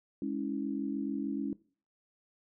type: chord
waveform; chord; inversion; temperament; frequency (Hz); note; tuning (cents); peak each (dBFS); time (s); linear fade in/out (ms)
sine; C# minor; second; equal with one note detuned; 207.7 / 277.2 / 324; G#3 / C#4 / E4; 0 / 0 / -30; -37 / -34 / -38; 0.22-1.53; 2
effects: noise-tail reverb RT60 0.4 s tail -19 dB re dry